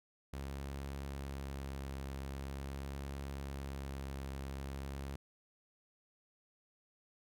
sawtooth tone with vibrato, 68.5 Hz, C#2, 20 cents flat, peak -37 dBFS, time 0.33-5.16 s, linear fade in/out 5 ms, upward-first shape triangle, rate 0.44 Hz, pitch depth 18 cents each way, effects none

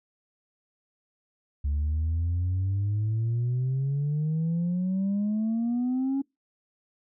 sine exponential sweep, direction up, 70.6 to 277.2 Hz, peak -22 dBFS, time 1.64-6.22 s, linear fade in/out 10 ms, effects noise-tail reverb RT60 0.2 s tail -25 dB re dry + tanh soft clip ceiling -22 dBFS

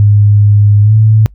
sine tone with pitch glide, 103.3 to 109 Hz, G#2 to A2, -9 to -16 cents, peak -3 dBFS, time 0-1.26 s, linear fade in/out 0 ms, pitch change +93 cents, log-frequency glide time 0.82-0.94 s, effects noise-tail reverb RT60 0.1 s tail -25 dB re dry + added 50 Hz sine -34 dBFS peak until 1.34 s

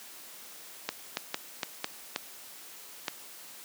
clicks, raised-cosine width 0.2 ms, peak -12 dBFS, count 7, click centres 0.89 / 1.171 / 1.344 / 1.632 / 1.844 / 2.161 / 3.082 s, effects white hiss -48 dBFS RMS until 3.64 s + high-pass 200 Hz 12 dB/octave

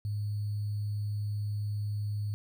sine tone with sample-and-hold, 103.83 Hz, G#2, in tune, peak -30 dBFS, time 0.05-2.34 s, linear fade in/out 0 ms, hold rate 4410 Hz, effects none

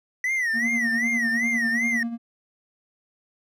triangle tone with vibrato, 1948 Hz, B6, 24 cents flat, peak -20 dBFS, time 0.24-2.03 s, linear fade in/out 2 ms, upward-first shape sine, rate 2.6 Hz, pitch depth 150 cents each way
triangle tone with tremolo, 233.2 Hz, A#3, 1 cent sharp, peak -22 dBFS, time 0.53-2.18 s, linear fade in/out 50 ms, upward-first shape sine, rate 10 Hz, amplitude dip 60%
effects none

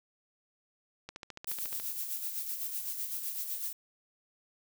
click train, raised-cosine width 0.2 ms, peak -25 dBFS, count 11, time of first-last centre 1.09-1.799 s, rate 14.1 Hz
violet noise with tremolo, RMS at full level -35 dBFS, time 1.47-3.73 s, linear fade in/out 5 ms, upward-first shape sine, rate 7.9 Hz, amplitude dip 50%
effects none

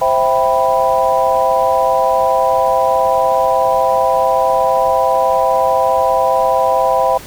sine chord, C major seventh, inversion none, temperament equal, 523.3 / 659.3 / 784 / 987.8 Hz, C5 / E5 / G5 / B5, 0 / 0 / 0 / 0 cents, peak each -16 dBFS, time 0.01-7.18 s, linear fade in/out 10 ms, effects pink hiss -34 dBFS RMS until 7.26 s

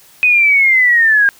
sine linear sweep, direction down, 2517 to 1602 Hz, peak -7 dBFS, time 0.23-1.29 s, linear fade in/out 0 ms, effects white hiss -45 dBFS RMS until 1.39 s

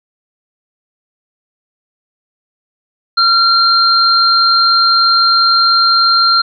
sine tone pair together, 1371 / 4179 Hz, F6 / C8, -32 / -3 cents, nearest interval octave + perfect fifth, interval 1929 cents, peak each -10 dBFS, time 3.17-6.42 s, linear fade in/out 10 ms, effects none

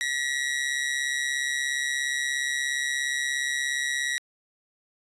sawtooth tone with amplitude modulation, 1916 Hz, A#6, 47 cents sharp, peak -19 dBFS, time 0.01-4.18 s, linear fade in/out 0 ms, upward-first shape sine, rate 137 Hz, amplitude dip 65%, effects resampled to 24000 Hz

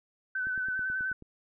sine tone with vibrato, 1520 Hz, F#6, 46 cents sharp, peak -29 dBFS, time 0.35-1.13 s, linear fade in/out 5 ms, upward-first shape sine, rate 10 Hz, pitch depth 30 cents each way
click train, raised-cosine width 3 ms, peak -35 dBFS, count 8, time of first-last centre 0.47-1.223 s, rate 9.29 Hz
effects none

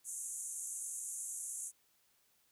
white band-pass noise, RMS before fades -43 dBFS, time 0.04-1.72 s, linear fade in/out 50 ms, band 6400 to 11000 Hz, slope 96 dB/octave, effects white hiss -73 dBFS RMS until 2.51 s

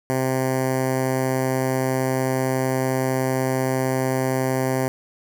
10% pulse tone with notch filter, 130.81 Hz, C3, in tune, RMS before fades -22 dBFS, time 0.1-4.88 s, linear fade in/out 0 ms, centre 3500 Hz, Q 0.83, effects none

